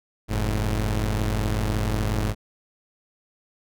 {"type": "tone pair together", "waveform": "sawtooth", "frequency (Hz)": [45.39, 107.3], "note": ["F#1", "A2"], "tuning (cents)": [-32, -43], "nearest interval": "octave + minor third", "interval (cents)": 1489, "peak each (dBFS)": -21, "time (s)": [0.28, 2.35], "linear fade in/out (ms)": 50, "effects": []}